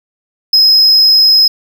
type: tone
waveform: triangle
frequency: 5110 Hz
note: D#8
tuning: 45 cents sharp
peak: -3 dBFS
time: 0.53-1.48 s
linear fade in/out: 5 ms
effects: 7-bit